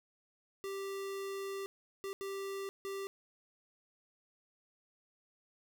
square tone bursts at uneven times, 392 Hz, G4, in tune, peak -39 dBFS, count 4, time 0.64-1.66 / 2.04-2.13 / 2.21-2.69 / 2.85-3.07 s, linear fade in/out 0 ms, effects none

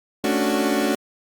30% pulse chord, D major seventh, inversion second, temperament equal, 220 / 277.2 / 293.7 / 370 Hz, A3 / C#4 / D4 / F#4, 0 / 0 / 0 / 0 cents, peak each -22 dBFS, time 0.24-0.95 s, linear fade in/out 2 ms, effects Opus 48 kbps

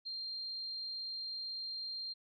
sine tone, 4186 Hz, C8, in tune, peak -39 dBFS, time 0.05-2.14 s, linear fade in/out 20 ms, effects none

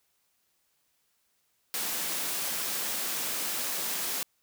white high-pass noise, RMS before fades -32 dBFS, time 1.74-4.23 s, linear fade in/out 0 ms, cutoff 160 Hz, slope 24 dB/octave, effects white hiss -73 dBFS RMS until 4.42 s

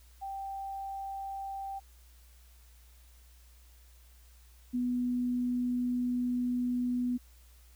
sine tone pair in turn, 783 / 246.6 Hz, G5 / B3, -2 / -2 cents, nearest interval octave + minor sixth, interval 2000 cents, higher first, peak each -36 / -28 dBFS, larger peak second, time 0.21-1.8 / 4.73-7.18 s, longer second, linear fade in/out 20 ms, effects added 60 Hz sine -55 dBFS peak until 7.75 s + white hiss -64 dBFS RMS until 7.75 s

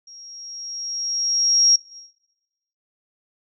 sine tone with level ramp, 5600 Hz, F8, 4 cents sharp, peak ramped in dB -41 to -11 dBFS, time 0.07-1.76 s, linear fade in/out 5 ms, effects noise-tail reverb RT60 1.0 s tail -19 dB re dry

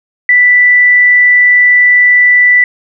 sine tone, 1975.5 Hz, B6, in tune, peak -3 dBFS, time 0.29-2.64 s, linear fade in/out 2 ms, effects none

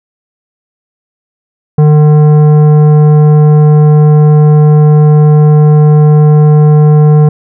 sine tone with tanh clipping, 150.7 Hz, D3, 45 cents sharp, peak -3 dBFS, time 1.78-7.29 s, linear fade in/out 5 ms, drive 12 dB, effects none

